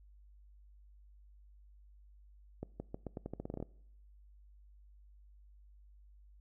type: accelerating click train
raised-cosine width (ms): 2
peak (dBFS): -27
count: 14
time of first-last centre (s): 2.63-3.626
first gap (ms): 170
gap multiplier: 0.85
effects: noise-tail reverb RT60 0.7 s tail -22 dB re dry + added 50 Hz sine -57 dBFS peak until 6.4 s